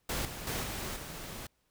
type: noise with level steps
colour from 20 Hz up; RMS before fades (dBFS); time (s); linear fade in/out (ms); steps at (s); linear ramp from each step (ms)
pink; -34 / -42 / -35 / -38 / -43; 0.09-1.47; 5; 0.25 / 0.47 / 0.63 / 0.96; 2
effects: pink hiss -75 dBFS RMS until 1.7 s